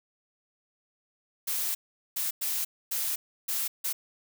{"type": "noise bursts at uneven times", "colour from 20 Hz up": "blue", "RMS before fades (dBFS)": -30, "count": 6, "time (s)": [[1.47, 1.75], [2.16, 2.31], [2.41, 2.65], [2.91, 3.16], [3.48, 3.68], [3.84, 3.93]], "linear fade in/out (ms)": 10, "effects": []}